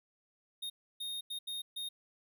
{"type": "tone bursts at uneven times", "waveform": "square", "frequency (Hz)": 3700, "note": "A#7", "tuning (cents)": -14, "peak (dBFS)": -38, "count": 5, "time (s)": [[0.62, 0.7], [1, 1.21], [1.3, 1.39], [1.47, 1.62], [1.76, 1.89]], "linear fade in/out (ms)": 10, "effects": []}